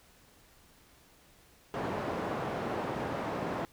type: band-pass noise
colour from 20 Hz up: white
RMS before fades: -35 dBFS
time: 1.74-3.65 s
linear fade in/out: 0 ms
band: 100 to 800 Hz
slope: 12 dB/octave
effects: pink hiss -61 dBFS RMS until 3.72 s